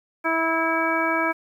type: harmonic tone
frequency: 326.2 Hz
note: E4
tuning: 18 cents flat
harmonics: 1 / 2 / 3 / 4 / 5 / 7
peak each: -27 / -27 / -27 / -27 / -27 / -27 dBFS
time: 0.24-1.33 s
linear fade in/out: 20 ms
effects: 9-bit

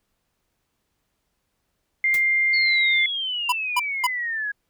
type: tone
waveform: sine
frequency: 2100 Hz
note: C7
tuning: 6 cents sharp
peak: -17 dBFS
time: 2.04-3.06 s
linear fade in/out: 2 ms
type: noise with exponential decay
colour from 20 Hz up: white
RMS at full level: -29 dBFS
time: 2.14-2.24 s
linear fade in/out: 1 ms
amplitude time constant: 21 ms
type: exponential sweep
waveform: sine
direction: down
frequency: 4435 to 1647 Hz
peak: -24 dBFS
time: 2.53-4.52 s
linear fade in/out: 10 ms
type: tone bursts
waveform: square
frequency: 987.8 Hz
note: B5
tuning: in tune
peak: -18 dBFS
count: 3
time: 3.49-4.069 s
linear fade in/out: 5 ms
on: 33 ms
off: 240 ms
effects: pink hiss -74 dBFS RMS until 4.69 s

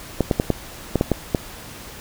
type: clicks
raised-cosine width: 2 ms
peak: -3 dBFS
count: 8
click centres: 0.207 / 0.312 / 0.399 / 0.503 / 0.957 / 1.011 / 1.117 / 1.348 s
effects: pink hiss -38 dBFS RMS until 2 s

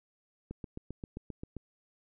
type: click train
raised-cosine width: 3 ms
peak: -27 dBFS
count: 9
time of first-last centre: 0.51-1.567 s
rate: 7.57 Hz
effects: none

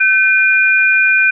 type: tone pair together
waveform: sine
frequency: 1530.4 / 2423 Hz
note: G6 / D#7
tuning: -42 / -47 cents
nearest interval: minor sixth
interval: 795 cents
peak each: -11 dBFS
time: 0-1.31 s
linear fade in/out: 10 ms
effects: none

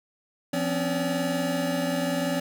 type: tone cluster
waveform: square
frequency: 172.3 / 258.1 / 278.7 / 572 Hz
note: F3 / C4 / C#4 / D5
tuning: -23 / -23 / +9 / -46 cents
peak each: -32 / -30 / -33 / -30 dBFS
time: 0.53-2.4 s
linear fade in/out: 5 ms
effects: none

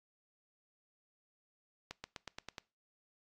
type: accelerating click train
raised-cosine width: 0.2 ms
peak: -25 dBFS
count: 7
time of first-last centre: 1.91-2.582 s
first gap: 130 ms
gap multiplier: 0.94
effects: noise-tail reverb RT60 0.3 s tail -23 dB re dry + AAC 48 kbps

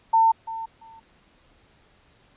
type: tone with echo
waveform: sine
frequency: 901 Hz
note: A5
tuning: 41 cents sharp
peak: -14 dBFS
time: 0.13-0.32 s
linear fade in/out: 10 ms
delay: 340 ms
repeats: 2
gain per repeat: -15 dB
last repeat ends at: 1 s
effects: pink hiss -59 dBFS RMS until 2.36 s + resampled to 8000 Hz

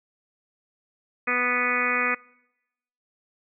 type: harmonic tone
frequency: 246.9 Hz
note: B3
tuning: in tune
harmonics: 1 / 2 / 3 / 4 / 5 / 6 / 7 / 8 / 9 / 10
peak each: -34 / -32 / -39 / -39 / -28 / -32 / -31 / -28 / -30 / -28 dBFS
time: 1.27-2.15 s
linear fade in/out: 10 ms
effects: noise-tail reverb RT60 0.9 s tail -24 dB re dry

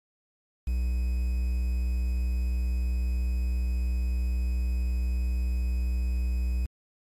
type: tone with quantisation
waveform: triangle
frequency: 61.5 Hz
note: B1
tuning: 7 cents flat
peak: -22 dBFS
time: 0.67-6.66 s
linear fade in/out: 5 ms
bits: 8
effects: MP3 64 kbps

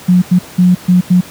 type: tone bursts at uneven times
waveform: sine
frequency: 180.3 Hz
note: F#3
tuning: 45 cents flat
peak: -4 dBFS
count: 5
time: 0.08-0.22 / 0.31-0.39 / 0.58-0.75 / 0.88-1.01 / 1.1-1.21 s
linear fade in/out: 10 ms
effects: pink hiss -33 dBFS RMS until 1.3 s + high-pass 100 Hz 12 dB/octave

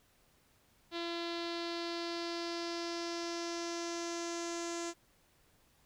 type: tone with low-pass filter sweep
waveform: sawtooth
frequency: 340 Hz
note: F4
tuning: 46 cents flat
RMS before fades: -39 dBFS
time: 0.91-4.94 s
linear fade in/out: 50 ms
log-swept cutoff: 3900 to 6900 Hz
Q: 3.8
effects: pink hiss -69 dBFS RMS until 5.85 s

